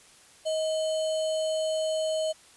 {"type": "tone with sample-and-hold", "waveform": "sine", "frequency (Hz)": 631, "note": "D#5", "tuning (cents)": 24, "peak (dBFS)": -25, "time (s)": [0.45, 2.33], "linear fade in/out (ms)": 20, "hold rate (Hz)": 3675, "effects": ["white hiss -55 dBFS RMS until 2.56 s", "resampled to 24000 Hz"]}